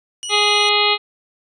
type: tone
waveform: 20% pulse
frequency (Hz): 2929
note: F#7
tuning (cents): -18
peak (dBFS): -20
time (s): 0.23-0.69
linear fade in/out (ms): 0
type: harmonic tone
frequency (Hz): 415.3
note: G#4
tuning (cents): 0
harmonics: 1 / 2 / 3 / 5 / 6 / 7 / 8 / 9 / 10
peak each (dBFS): -22 / -22 / -22 / -22 / -22 / -22 / -22 / -22 / -22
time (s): 0.29-0.98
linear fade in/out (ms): 50
effects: resampled to 22050 Hz